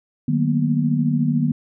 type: tone cluster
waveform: sine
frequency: 152.6 / 187.4 / 228.3 / 242.1 Hz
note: D#3 / F#3 / A#3 / B3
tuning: -33 / +22 / -36 / -34 cents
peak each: -20 / -26 / -25 / -20 dBFS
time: 0.28-1.52 s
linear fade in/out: 5 ms
effects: none